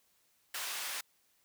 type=high-pass noise; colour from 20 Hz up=pink; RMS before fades=-39 dBFS; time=0.54-1.01 s; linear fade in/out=5 ms; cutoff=1200 Hz; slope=12 dB/octave; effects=white hiss -72 dBFS RMS until 1.44 s